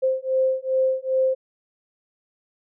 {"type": "beating tone pair", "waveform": "sine", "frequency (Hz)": [522, 524.5], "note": ["C5", "C5"], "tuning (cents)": [-4, 4], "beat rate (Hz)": 2.5, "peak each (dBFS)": -22, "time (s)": [0.02, 1.35], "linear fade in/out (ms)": 20, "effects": []}